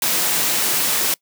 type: high-pass noise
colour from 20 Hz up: white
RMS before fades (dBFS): -19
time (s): 0.02-1.14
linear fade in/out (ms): 2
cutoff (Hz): 130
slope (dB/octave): 24
effects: noise-tail reverb RT60 0.1 s tail -24 dB re dry